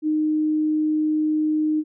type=tone; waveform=sine; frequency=307.9 Hz; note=D#4; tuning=18 cents flat; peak=-18 dBFS; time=0.02-1.84 s; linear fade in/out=50 ms; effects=none